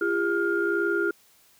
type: tone cluster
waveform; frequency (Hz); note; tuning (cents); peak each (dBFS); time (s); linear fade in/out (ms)
sine; 342.1 / 404 / 1410; F4 / G#4 / F6; -36 / -48 / +16; -26; 0.01-1.11; 5
effects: tanh soft clip ceiling -12 dBFS + white hiss -59 dBFS RMS until 1.59 s